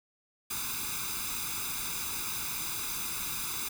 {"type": "noise with comb filter", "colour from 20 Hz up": "white", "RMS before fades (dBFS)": -35, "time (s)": [0.5, 3.69], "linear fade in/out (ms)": 10, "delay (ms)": 0.81, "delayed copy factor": 0.9, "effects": []}